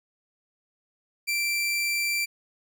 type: tone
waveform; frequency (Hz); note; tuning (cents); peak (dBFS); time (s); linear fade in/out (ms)
sawtooth; 2349; D7; 0; -21; 1.27-2.26; 20
effects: none